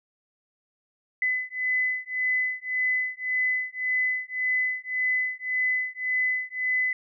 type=beating tone pair; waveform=sine; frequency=2012 / 2013.8 Hz; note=B6 / B6; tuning=+32 / +33 cents; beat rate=1.8 Hz; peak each=-27 dBFS; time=1.22-6.93 s; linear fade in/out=2 ms; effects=none